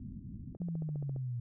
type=low-pass noise; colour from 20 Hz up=white; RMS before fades=-45 dBFS; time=0-0.57 s; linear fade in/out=5 ms; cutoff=250 Hz; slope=48 dB/octave
type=click train; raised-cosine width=2 ms; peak=-32 dBFS; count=10; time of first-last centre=0.55-1.162 s; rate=14.7 Hz
type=exponential sweep; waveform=sine; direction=down; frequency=177.2 to 117.8 Hz; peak=-34 dBFS; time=0.6-1.4 s; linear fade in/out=5 ms
effects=none